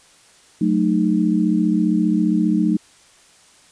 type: chord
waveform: sine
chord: D# diminished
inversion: first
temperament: equal with one note detuned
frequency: 185 / 220 / 307.2 Hz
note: F#3 / A3 / D#4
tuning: 0 / 0 / -22 cents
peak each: -19 dBFS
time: 0.61-2.77 s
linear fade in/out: 5 ms
effects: white hiss -51 dBFS RMS until 3.71 s + resampled to 22050 Hz